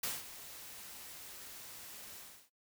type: noise with ADSR envelope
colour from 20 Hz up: white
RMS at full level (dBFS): -36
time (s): 0.03-2.5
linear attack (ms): 5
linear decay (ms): 190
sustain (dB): -14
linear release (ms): 330
effects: noise-tail reverb RT60 0.1 s tail -18 dB re dry